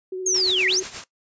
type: tone with vibrato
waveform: sine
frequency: 372.3 Hz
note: F#4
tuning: 11 cents sharp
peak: -26 dBFS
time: 0.12-0.83 s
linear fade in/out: 5 ms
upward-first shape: sine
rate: 15 Hz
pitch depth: 19 cents each way
type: linear two-way sweep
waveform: sine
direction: down then up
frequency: 6645 to 1853 to 6645 Hz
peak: -18 dBFS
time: 0.26-0.8 s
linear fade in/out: 5 ms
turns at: 0.67 s
type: noise with tremolo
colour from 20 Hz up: white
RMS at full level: -31 dBFS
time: 0.34-1.04 s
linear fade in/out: 2 ms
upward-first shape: sine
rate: 8.3 Hz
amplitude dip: 65%
effects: noise-tail reverb RT60 0.1 s tail -17 dB re dry + resampled to 16000 Hz